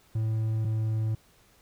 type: tone pair in turn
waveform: triangle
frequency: 110.4 / 109.86 Hz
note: A2 / A2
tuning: +6 / -2 cents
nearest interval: unison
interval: 8 cents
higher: first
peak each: -23 dBFS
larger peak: neither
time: 0.15-0.65 / 0.65-1.15 s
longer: neither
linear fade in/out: 5 ms
effects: pink hiss -61 dBFS RMS until 1.61 s

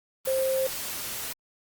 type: tone in noise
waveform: sine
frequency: 528 Hz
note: C5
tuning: 16 cents sharp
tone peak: -23 dBFS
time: 0.27-0.67 s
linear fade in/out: 5 ms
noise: white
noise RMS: -34 dBFS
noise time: 0.25-1.33 s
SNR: +8 dB
effects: Opus 32 kbps

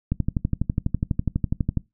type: click train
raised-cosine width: 5 ms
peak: -9 dBFS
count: 21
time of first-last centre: 0.12-1.773 s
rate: 12.1 Hz
effects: noise-tail reverb RT60 0.2 s tail -22 dB re dry

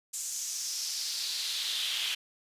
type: noise with high-pass filter sweep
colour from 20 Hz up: brown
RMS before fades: -34 dBFS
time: 0.13-2.15 s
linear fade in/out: 10 ms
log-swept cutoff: 7300 to 3000 Hz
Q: 3.3
effects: resampled to 32000 Hz

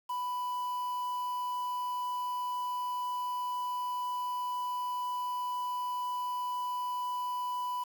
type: tone with quantisation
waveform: triangle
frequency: 991 Hz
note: B5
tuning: 6 cents sharp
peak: -30 dBFS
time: 0.09-7.84 s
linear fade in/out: 10 ms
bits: 8
effects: none

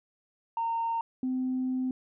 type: tone pair in turn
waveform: sine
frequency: 918 / 257 Hz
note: A#5 / C4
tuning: -27 / -31 cents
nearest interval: octave + minor seventh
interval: 2204 cents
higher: first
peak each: -26 dBFS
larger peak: neither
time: 0.57-1.01 / 1.23-1.91 s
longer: second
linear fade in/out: 2 ms
effects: tanh soft clip ceiling -23 dBFS

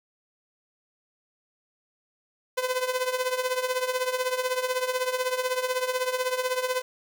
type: tone with tremolo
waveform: sawtooth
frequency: 508 Hz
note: B4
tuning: 49 cents sharp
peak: -18 dBFS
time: 2.57-6.82 s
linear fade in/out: 10 ms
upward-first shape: triangle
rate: 16 Hz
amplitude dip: 80%
effects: 9-bit

